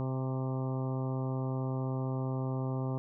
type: harmonic tone with a mistuned harmonic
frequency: 130.81 Hz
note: C3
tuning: in tune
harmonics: 1 / 2 / 3 / 4 / 5 / 6 / 7 / 8 / 9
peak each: -32 / -38 / -42 / -44 / -46 / -48 / -49 / -50 / -51 dBFS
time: 0-2.98 s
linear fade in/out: 0 ms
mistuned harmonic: 6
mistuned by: +32 cents
effects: none